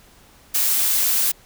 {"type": "noise", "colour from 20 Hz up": "blue", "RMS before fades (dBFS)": -19, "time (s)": [0.54, 1.32], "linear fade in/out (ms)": 10, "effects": ["pink hiss -51 dBFS RMS until 1.45 s"]}